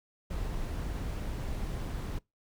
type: noise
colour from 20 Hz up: brown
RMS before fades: -35 dBFS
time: 0.3-2.19 s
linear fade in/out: 10 ms
effects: noise-tail reverb RT60 0.2 s tail -24 dB re dry